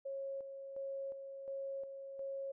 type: tone with tremolo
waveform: sine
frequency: 546 Hz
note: C#5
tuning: 26 cents flat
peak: -39 dBFS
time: 0.05-2.52 s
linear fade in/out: 10 ms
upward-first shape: square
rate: 1.4 Hz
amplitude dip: 50%
effects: none